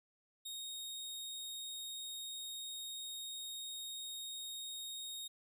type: tone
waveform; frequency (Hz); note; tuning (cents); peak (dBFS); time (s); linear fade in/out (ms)
sawtooth; 3729; A#7; 0; -40; 0.45-5.28; 10
effects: none